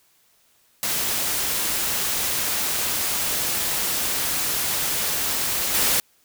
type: noise with level steps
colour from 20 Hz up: white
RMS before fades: -24 / -20 dBFS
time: 0.83-6 s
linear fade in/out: 0 ms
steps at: 5.74 s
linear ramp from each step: 5 ms
effects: white hiss -61 dBFS RMS until 6.24 s